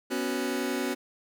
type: chord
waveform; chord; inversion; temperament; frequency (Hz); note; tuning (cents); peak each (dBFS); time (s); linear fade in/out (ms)
sawtooth; B suspended second; none; just; 246.9 / 277.8 / 370.4; B3 / C#4 / F#4; 0 / +4 / +2; -28; 0.1-0.95; 20
effects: none

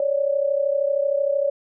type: tone pair together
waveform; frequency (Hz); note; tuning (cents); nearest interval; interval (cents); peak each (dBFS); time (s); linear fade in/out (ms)
sine; 554.3 / 587.3; C#5 / D5; 0 / 0; minor second; 100; -20 / -23; 0-1.5; 2
effects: none

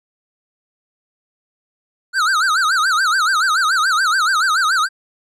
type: tone with vibrato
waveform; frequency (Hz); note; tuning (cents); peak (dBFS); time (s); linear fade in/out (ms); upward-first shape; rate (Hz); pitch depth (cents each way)
square; 1396.9; F6; 0; -14; 2.13-4.89; 50; sine; 7; 220
effects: low-pass 8000 Hz 12 dB/octave

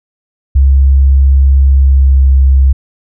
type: tone with pitch glide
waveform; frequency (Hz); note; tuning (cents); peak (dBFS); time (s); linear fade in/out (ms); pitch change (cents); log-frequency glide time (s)
sine; 67.8 to 66.91; C#2 to C2; -38 to +39; -3; 0.55-2.73; 10; -23; 1.69-2.26
effects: none

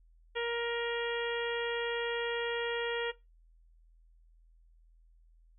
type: harmonic tone with a mistuned harmonic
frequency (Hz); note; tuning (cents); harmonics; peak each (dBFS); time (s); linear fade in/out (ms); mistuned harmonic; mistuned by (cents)
470; A#4; +14; 1 / 2 / 3 / 4 / 5 / 6 / 7; -33 / -41 / -42 / -40 / -44 / -43 / -43; 0.35-3.12; 20; 5; +16
effects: noise-tail reverb RT60 0.2 s tail -18 dB re dry + added 41 Hz sine -59 dBFS peak until 5.58 s

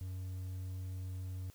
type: tone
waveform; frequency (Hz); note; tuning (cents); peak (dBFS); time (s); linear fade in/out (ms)
triangle; 92.5; F#2; 0; -37; 0.01-1.5; 0
effects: white hiss -64 dBFS RMS until 1.54 s

